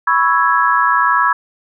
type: chord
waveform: sine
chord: C# minor seventh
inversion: third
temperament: equal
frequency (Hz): 987.8 / 1108.7 / 1318.5 / 1661.2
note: B5 / C#6 / E6 / G#6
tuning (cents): 0 / 0 / 0 / 0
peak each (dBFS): -16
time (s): 0.07-1.33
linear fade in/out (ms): 5
effects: none

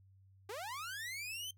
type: linear sweep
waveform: sawtooth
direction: up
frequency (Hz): 376.1 to 3136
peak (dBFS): -38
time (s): 0.49-1.51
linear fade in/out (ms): 5
effects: noise-tail reverb RT60 0.1 s tail -20 dB re dry + added 96 Hz sine -61 dBFS peak until 1.57 s

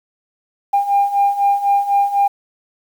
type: beating tone pair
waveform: sine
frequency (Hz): 800 / 804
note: G5 / G5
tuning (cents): +35 / +44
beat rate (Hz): 4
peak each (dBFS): -17 / -13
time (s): 0.73-2.28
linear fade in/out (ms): 10
effects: tanh soft clip ceiling -7 dBFS + 7-bit

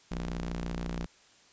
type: ring-modulated tone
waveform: sawtooth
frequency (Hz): 60.5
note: B1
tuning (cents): -35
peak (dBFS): -26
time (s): 0.11-1.06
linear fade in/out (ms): 5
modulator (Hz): 108
effects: white hiss -60 dBFS RMS until 1.52 s + resampled to 16000 Hz

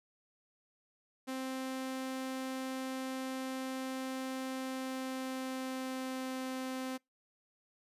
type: tone with pitch glide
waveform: sawtooth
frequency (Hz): 261.9 to 259.8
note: C4 to C4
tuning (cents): +2 to -12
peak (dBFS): -33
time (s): 1.27-6.98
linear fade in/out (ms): 20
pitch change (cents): -14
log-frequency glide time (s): 4.48-6.43
effects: noise-tail reverb RT60 0.2 s tail -26 dB re dry + resampled to 32000 Hz

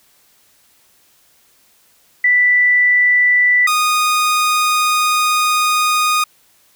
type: tone pair in turn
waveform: sine / sawtooth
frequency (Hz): 1975.5 / 1235.5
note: B6 / D#6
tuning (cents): 0 / -13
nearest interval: minor sixth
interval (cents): 813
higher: first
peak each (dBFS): -9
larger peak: neither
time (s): 2.24-3.67 / 3.67-6.24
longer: second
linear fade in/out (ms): 5
effects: white hiss -54 dBFS RMS until 6.75 s

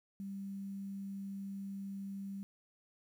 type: tone with quantisation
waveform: sine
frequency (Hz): 196.7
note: G3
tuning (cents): +6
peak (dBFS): -40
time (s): 0.2-2.43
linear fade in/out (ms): 0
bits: 11
effects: none

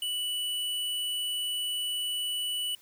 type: tone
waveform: square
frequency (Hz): 2960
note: F#7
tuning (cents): 0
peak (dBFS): -30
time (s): 0.02-2.75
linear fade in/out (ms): 2
effects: white hiss -59 dBFS RMS until 2.81 s

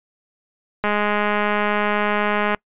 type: click train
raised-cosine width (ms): 0.5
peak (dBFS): -6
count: 356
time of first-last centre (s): 0.84-2.547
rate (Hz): 208
effects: noise-tail reverb RT60 0.1 s tail -25 dB re dry + resampled to 8000 Hz

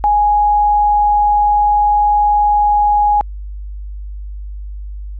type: tone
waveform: sine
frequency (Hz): 830.6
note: G#5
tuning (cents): 0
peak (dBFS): -9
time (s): 0.04-3.21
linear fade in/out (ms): 0
effects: added 50 Hz sine -24 dBFS peak until 5.19 s

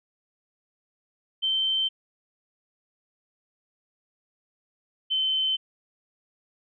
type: tone pair in turn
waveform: sine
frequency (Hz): 3106 / 3072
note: G7 / G7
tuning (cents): -17 / -36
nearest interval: unison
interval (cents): 19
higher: first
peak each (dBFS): -22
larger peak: neither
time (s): 1.42-1.89 / 5.1-5.57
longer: neither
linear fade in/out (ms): 20
effects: none

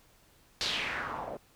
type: noise with low-pass filter sweep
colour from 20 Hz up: white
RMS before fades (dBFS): -35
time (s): 0.61-1.37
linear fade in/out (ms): 0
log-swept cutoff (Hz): 4700 to 560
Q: 3.1
effects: pink hiss -63 dBFS RMS until 1.55 s

